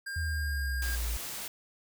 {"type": "tone with pitch glide", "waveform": "square", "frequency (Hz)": [1604, 1615.2], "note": ["G6", "G#6"], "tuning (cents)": [39, -49], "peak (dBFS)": -36, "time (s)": [0.06, 0.96], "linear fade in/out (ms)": 10, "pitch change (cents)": 12, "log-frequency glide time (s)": [0.24, 0.52]}
{"type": "exponential sweep", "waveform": "sine", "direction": "down", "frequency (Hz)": [82.41, 55.1], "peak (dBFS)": -30, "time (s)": [0.16, 1.17], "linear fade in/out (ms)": 5}
{"type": "noise", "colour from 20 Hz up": "white", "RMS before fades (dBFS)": -39, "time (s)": [0.82, 1.48], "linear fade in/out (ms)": 2}
{"effects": []}